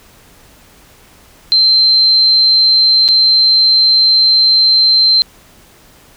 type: tone with dropouts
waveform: sine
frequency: 4118 Hz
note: C8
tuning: 28 cents flat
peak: -6 dBFS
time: 1.52-5.22 s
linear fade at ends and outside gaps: 0 ms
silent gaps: 3.08-3.087 s
effects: pink hiss -44 dBFS RMS until 6.16 s